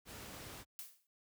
pink noise, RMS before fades -49 dBFS, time 0.05-0.65 s, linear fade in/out 50 ms
blue noise with exponential decay, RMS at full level -44 dBFS, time 0.79-1.07 s, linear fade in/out 1 ms, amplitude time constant 59 ms
effects high-pass 60 Hz 12 dB/octave

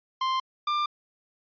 45% pulse tone pair in turn, 1046.5 / 1191.9 Hz, C6 / D6, 0 / +25 cents, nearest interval major second, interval 225 cents, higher second, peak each -24 dBFS, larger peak neither, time 0.21-0.4 / 0.67-0.86 s, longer neither, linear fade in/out 5 ms, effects resampled to 11025 Hz

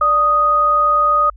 sine tone pair together, 587.3 / 1244.5 Hz, D5 / D#6, 0 / 0 cents, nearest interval octave + minor second, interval 1300 cents, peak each -22 / -11 dBFS, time 0.01-1.3 s, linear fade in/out 5 ms, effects added 50 Hz sine -37 dBFS peak until 1.36 s

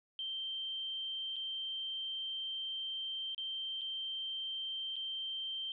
sine tone with dropouts, 3136 Hz, G7, in tune, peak -37 dBFS, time 0.19-5.72 s, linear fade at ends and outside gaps 1 ms, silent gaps 1.359-1.364 / 3.347-3.379 / 3.811-3.816 / 4.958-4.964 s, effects none

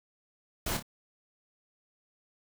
pink noise with echo, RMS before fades -32 dBFS, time 0.66-0.77 s, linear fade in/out 5 ms, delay 28 ms, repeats 2, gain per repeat -7 dB, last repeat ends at 0.826 s, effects none

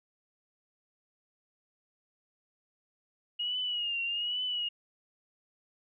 sine tone with vibrato, 2877 Hz, F#7, 49 cents flat, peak -30 dBFS, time 3.39-4.69 s, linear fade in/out 10 ms, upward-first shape triangle, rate 1.2 Hz, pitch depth 85 cents each way, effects none

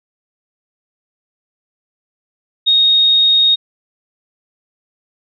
sine tone, 3729 Hz, A#7, in tune, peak -8 dBFS, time 2.66-3.56 s, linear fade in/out 20 ms, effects none

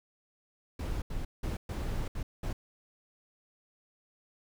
brown noise bursts at uneven times, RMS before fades -34 dBFS, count 6, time 0.79-1.02 / 1.1-1.25 / 1.43-1.57 / 1.69-2.08 / 2.15-2.23 / 2.43-2.53 s, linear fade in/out 5 ms, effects none

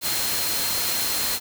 sine tone in noise, 4182 Hz, C8, 2 cents flat, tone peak -30 dBFS, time 0.01-1.4 s, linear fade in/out 50 ms, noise white, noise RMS -25 dBFS, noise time 0.01-1.4 s, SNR -8 dB, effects none

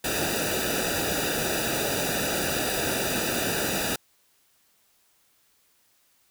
pink noise with comb filter, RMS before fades -27 dBFS, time 0.04-3.96 s, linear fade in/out 5 ms, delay 0.93 ms, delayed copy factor -1, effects white hiss -65 dBFS RMS until 6.3 s

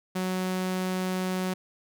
sawtooth tone, 185.2 Hz, F#3, 2 cents sharp, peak -23 dBFS, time 0.15-1.54 s, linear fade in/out 10 ms, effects none

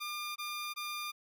15% pulse tone bursts, 1202 Hz, D6, 40 cents sharp, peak -31 dBFS, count 3, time 0-1.12 s, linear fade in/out 20 ms, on 360 ms, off 20 ms, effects none

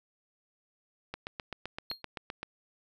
click train, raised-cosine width 0.3 ms, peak -21 dBFS, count 11, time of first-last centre 1.14-2.43 s, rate 7.75 Hz
triangle tone with exponential decay, 4243 Hz, C8, 23 cents sharp, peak -30 dBFS, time 1.9-2.02 s, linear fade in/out 2 ms, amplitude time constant 24 ms
effects none

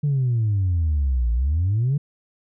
sine exponential two-way sweep, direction down then up, 149.9 to 56.1 to 149.9 Hz, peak -16 dBFS, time 0.03-1.98 s, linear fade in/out 10 ms, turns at 1.32 s, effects tanh soft clip ceiling -15 dBFS

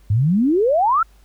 sine exponential sweep, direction up, 96 to 1396.9 Hz, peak -13 dBFS, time 0.1-1.03 s, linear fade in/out 5 ms, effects added 50 Hz sine -47 dBFS peak until 1.24 s + pink hiss -58 dBFS RMS until 1.24 s

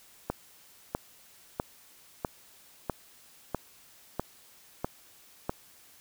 click train, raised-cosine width 1 ms, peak -15 dBFS, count 9, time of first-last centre 0.3-5.495 s, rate 1.54 Hz, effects white hiss -57 dBFS RMS until 6 s

